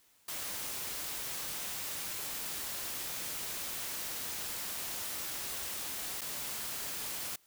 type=noise with dropouts; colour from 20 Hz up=white; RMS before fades=-39 dBFS; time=0.28-7.36 s; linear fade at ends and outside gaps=5 ms; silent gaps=6.21-6.215 s; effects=white hiss -67 dBFS RMS until 7.46 s